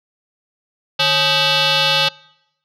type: tone with frequency modulation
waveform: sine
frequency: 154.1 Hz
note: D#3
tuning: 16 cents flat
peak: -11 dBFS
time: 0.99-2.09 s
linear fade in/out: 10 ms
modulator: 702 Hz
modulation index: 6
effects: noise-tail reverb RT60 0.9 s tail -26 dB re dry + tanh soft clip ceiling -10 dBFS